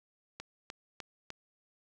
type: click train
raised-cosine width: 0.2 ms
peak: -24 dBFS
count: 4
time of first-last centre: 0.4-1.304 s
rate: 3.32 Hz
effects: none